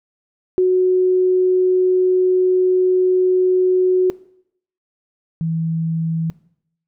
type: tone pair in turn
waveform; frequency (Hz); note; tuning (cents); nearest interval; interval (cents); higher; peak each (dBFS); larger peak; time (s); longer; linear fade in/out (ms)
sine; 368.5 / 163.06; F#4 / E3; -7 / -19; octave + major second; 1412; first; -11 / -18; first; 0.58-4.1 / 5.41-6.3; first; 0
effects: noise-tail reverb RT60 0.7 s tail -20 dB re dry